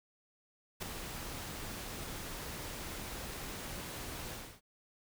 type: noise with ADSR envelope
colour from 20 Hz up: pink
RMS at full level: -36 dBFS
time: 0.8-4.61 s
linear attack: 24 ms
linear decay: 4 ms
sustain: -7 dB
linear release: 290 ms
effects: none